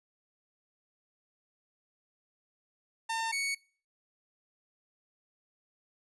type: tone pair in turn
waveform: sawtooth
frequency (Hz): 904 / 2226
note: A5 / C#7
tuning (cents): +47 / +7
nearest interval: octave + major third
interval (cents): 1560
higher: second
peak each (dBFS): -27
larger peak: neither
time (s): 3.09-3.32 / 3.32-3.55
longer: neither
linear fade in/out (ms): 10
effects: noise-tail reverb RT60 0.4 s tail -23 dB re dry + resampled to 24000 Hz